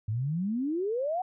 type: exponential sweep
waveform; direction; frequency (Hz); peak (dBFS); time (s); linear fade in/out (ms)
sine; up; 101.9 to 760; -27; 0.08-1.22; 5
effects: none